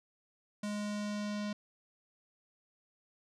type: tone with low-pass filter sweep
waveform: square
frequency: 207.7 Hz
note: G#3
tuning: in tune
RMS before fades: -37 dBFS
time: 0.63-1.53 s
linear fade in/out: 5 ms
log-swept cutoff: 8400 to 5000 Hz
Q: 1.4
effects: none